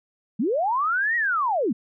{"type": "linear two-way sweep", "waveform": "sine", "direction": "up then down", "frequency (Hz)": [183.6, 1927, 183.6], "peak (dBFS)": -20, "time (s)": [0.39, 1.73], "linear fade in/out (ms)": 10, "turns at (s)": 1.16, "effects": []}